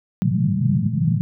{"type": "band-pass noise", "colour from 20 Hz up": "white", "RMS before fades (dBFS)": -19, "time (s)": [0.22, 1.21], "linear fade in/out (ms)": 0, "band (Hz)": [100, 210], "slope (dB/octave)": 96, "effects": []}